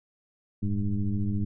sine tone with frequency modulation, 105.6 Hz, G#2, 29 cents sharp, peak -24 dBFS, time 0.62-1.45 s, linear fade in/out 10 ms, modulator 98.5 Hz, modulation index 1.4, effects none

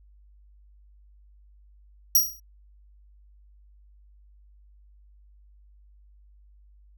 10% pulse tone with exponential decay, 5710 Hz, F8, 37 cents sharp, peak -7 dBFS, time 2.15-2.4 s, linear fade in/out 5 ms, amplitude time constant 53 ms, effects added 50 Hz sine -52 dBFS peak until 6.97 s

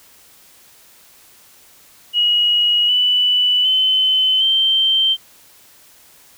sine tone with pitch steps, 2900 / 2975 / 3051 / 3130 Hz, F#7 / F#7 / G7 / G7, -35 / +9 / -48 / -3 cents, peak -12 dBFS, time 2.13-5.17 s, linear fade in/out 50 ms, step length 760 ms, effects white hiss -48 dBFS RMS until 6.37 s

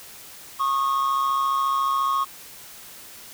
triangle tone pair together, 1096.7 / 1231 Hz, C#6 / D#6, -19 / -19 cents, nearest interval major second, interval 200 cents, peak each -19 / -25 dBFS, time 0.59-2.25 s, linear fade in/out 20 ms, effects white hiss -43 dBFS RMS until 3.33 s

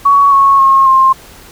sine tone with pitch steps, 1122 / 1100.8 / 1080 / 1059.6 Hz, C#6 / C#6 / C#6 / C6, +21 / -12 / -45 / +22 cents, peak -4 dBFS, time 0.05-1.13 s, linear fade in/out 10 ms, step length 270 ms, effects pink hiss -37 dBFS RMS until 1.51 s

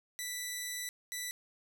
10% pulse tone bursts at uneven times, 1975.5 Hz, B6, in tune, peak -28 dBFS, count 2, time 0.19-0.89 / 1.12-1.31 s, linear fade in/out 0 ms, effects none

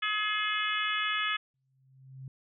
harmonic tone, 423.9 Hz, G#4, 35 cents sharp, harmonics 3 / 4 / 5 / 6 / 7 / 8, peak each -33 / -34 / -35 / -36 / -36 / -37 dBFS, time 0.02-1.37 s, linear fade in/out 10 ms
sine tone with exponential growth, 132.5 Hz, C3, 22 cents sharp, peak -38 dBFS, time 1.54-2.28 s, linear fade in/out 2 ms, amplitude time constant 160 ms
effects none

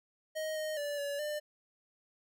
square tone with pitch steps, 626 / 620 / 581 / 570 / 598 Hz, D#5 / D#5 / D5 / C#5 / D5, +10 / -6 / -19 / +48 / +31 cents, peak -35 dBFS, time 0.35-1.4 s, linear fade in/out 20 ms, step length 210 ms, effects none

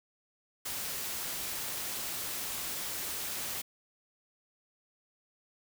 white noise, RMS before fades -37 dBFS, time 0.65-3.62 s, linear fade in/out 10 ms, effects none

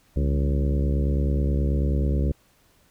harmonic tone with a mistuned harmonic, 69.3 Hz, C#2, in tune, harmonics 1 / 2 / 3 / 4 / 5 / 6 / 7 / 8, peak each -21 / -27 / -31 / -33 / -35 / -37 / -38 / -39 dBFS, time 0.16-2.32 s, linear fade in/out 5 ms, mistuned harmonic 2, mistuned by +95 cents, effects pink hiss -61 dBFS RMS until 2.9 s

